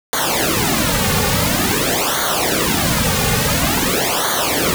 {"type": "noise with flanger", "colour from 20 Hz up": "pink", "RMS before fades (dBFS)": -17, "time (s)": [0.13, 4.74], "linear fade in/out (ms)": 0, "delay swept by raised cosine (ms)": [0.38, 3.08], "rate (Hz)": 0.48, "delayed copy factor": -1, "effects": []}